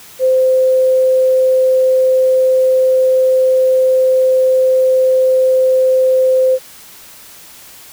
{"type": "tone", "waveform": "sine", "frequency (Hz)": 518, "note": "C5", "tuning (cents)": -17, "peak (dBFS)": -8, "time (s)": [0.19, 6.59], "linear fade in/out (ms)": 50, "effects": ["white hiss -38 dBFS RMS until 7.92 s"]}